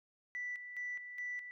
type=tone with tremolo; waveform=sine; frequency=1972 Hz; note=B6; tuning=3 cents flat; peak=-37 dBFS; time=0.35-1.51 s; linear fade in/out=0 ms; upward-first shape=square; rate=2.4 Hz; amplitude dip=60%; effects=tanh soft clip ceiling -33 dBFS